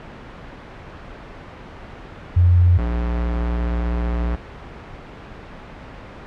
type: tone pair in turn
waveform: sine / square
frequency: 88.4 / 59.01 Hz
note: F2 / A#1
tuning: +22 / +22 cents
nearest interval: perfect fifth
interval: 700 cents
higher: first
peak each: -10 / -20 dBFS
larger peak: first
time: 2.36-2.78 / 2.78-4.36 s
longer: second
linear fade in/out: 10 ms
effects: pink hiss -37 dBFS RMS until 6.26 s + low-pass 2000 Hz 12 dB/octave